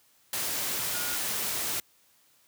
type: tone in noise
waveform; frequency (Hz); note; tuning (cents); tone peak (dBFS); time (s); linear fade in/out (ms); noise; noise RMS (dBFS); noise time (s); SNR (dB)
sine; 1436; F6; +48; -38; 0.94-1.16; 2; white; -31; 0.33-1.8; -10
effects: white hiss -64 dBFS RMS until 2.47 s + high-pass 60 Hz 12 dB/octave